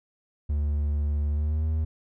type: tone with pitch glide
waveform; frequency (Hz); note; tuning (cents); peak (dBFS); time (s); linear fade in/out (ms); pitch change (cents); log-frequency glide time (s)
triangle; 73.42 to 78.69; D2 to D#2; 0 to +20; -21; 0.49-1.85; 10; +120; 1.31-1.67
effects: none